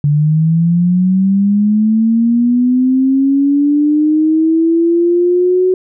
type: linear sweep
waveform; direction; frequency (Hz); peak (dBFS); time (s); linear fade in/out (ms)
sine; up; 143.9 to 372.2; -8; 0.04-5.74; 2
effects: none